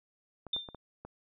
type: clicks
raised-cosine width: 1 ms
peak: -30 dBFS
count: 5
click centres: 0.467 / 0.564 / 0.688 / 0.747 / 1.05 s
type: tone with exponential decay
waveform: sine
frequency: 3593 Hz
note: A7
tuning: 36 cents sharp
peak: -27 dBFS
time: 0.53-0.76 s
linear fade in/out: 5 ms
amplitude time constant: 48 ms
effects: none